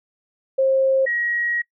sine tone pair in turn, 533 / 1899.4 Hz, C5 / A#6, +32 / +32 cents, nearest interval octave + minor seventh, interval 2200 cents, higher second, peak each -14 / -20 dBFS, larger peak first, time 0.58-1.06 / 1.06-1.62 s, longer second, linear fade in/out 10 ms, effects noise-tail reverb RT60 0.1 s tail -22 dB re dry

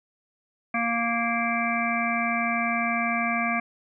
harmonic tone, 233.1 Hz, A#3, in tune, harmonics 1 / 3 / 5 / 7 / 9 / 10, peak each -29 / -29 / -30 / -33 / -32 / -29 dBFS, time 0.74-3.6 s, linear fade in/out 5 ms, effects none

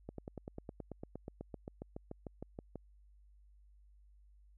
slowing click train, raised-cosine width 2 ms, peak -30 dBFS, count 22, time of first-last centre 0.09-2.757 s, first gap 93 ms, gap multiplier 1.03, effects added 50 Hz sine -60 dBFS peak until 4.57 s

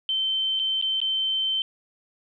sine tone with dropouts, 3096 Hz, G7, 22 cents flat, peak -22 dBFS, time 0.09-1.62 s, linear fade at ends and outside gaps 1 ms, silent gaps 0.593-0.597 / 0.814-0.824 / 1.003-1.015 s, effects none

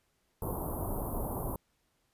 pink band-stop noise, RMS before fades -35 dBFS, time 0.42-1.56 s, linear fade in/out 2 ms, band 1100 to 11000 Hz, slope 48 dB/octave, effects pink hiss -75 dBFS RMS until 2.13 s + resampled to 32000 Hz

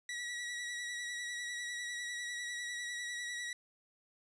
sawtooth tone with vibrato, 1931 Hz, B6, 39 cents flat, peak -35 dBFS, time 0.09-3.53 s, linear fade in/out 2 ms, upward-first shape sine, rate 10 Hz, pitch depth 27 cents each way, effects resampled to 22050 Hz

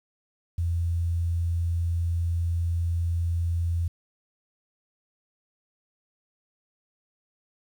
sine tone, 85 Hz, F2, 46 cents flat, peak -23 dBFS, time 0.58-3.88 s, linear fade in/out 5 ms, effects 9-bit

